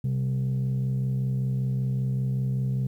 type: tone pair together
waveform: sine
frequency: 130.81 / 196 Hz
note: C3 / G3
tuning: 0 / 0 cents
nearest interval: perfect fifth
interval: 700 cents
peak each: -22 / -30 dBFS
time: 0.04-2.87 s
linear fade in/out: 5 ms
effects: tanh soft clip ceiling -21 dBFS + 10-bit